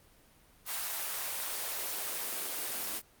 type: noise with high-pass filter sweep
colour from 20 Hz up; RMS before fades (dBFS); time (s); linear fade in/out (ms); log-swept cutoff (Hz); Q
white; -36; 0.65-3.02; 50; 840 to 240; 1.2
effects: pink hiss -62 dBFS RMS until 3.2 s + Opus 24 kbps